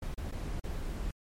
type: noise with dropouts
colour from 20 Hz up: brown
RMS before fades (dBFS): -36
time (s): 0.02-1.11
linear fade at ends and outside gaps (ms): 5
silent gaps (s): 0.144-0.176 / 0.313-0.322 / 0.6-0.638
effects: MP3 64 kbps